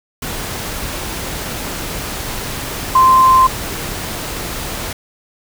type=tone in noise; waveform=sine; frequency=1042 Hz; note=C6; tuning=7 cents flat; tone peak=-6 dBFS; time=2.95-3.47 s; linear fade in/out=5 ms; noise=pink; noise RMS=-24 dBFS; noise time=0.22-4.93 s; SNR=+15 dB; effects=none